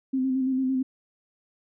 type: tone with vibrato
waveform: sine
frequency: 261.6 Hz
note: C4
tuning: in tune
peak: -22 dBFS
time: 0.13-0.83 s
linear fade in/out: 10 ms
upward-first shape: square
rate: 8.9 Hz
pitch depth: 27 cents each way
effects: none